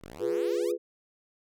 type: exponential sweep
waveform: 5% pulse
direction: up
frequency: 35.49 to 1318.5 Hz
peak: -32 dBFS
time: 0.01-0.72 s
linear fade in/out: 10 ms
type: chord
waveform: sine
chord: F diminished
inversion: none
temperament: equal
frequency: 349.2 / 415.3 / 493.9 Hz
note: F4 / Ab4 / Cb5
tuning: 0 / 0 / 0 cents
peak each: -30 dBFS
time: 0.19-0.78 s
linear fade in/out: 50 ms
effects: none